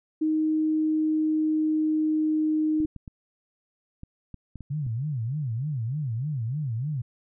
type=tone with pitch glide; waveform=sine; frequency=312 to 309.8 Hz; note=D#4 to D#4; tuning=+5 to -7 cents; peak=-21 dBFS; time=0.21-2.86 s; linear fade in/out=10 ms; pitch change=-12 cents; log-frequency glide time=0.52-2.58 s
type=clicks; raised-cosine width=5 ms; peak=-27 dBFS; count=9; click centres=2.803 / 2.85 / 2.963 / 3.078 / 4.034 / 4.343 / 4.557 / 4.607 / 4.866 s
type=tone with vibrato; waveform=sine; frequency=130.81 Hz; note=C3; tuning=in tune; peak=-26 dBFS; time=4.7-7.02 s; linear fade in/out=10 ms; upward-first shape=sine; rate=3.3 Hz; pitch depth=290 cents each way
effects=none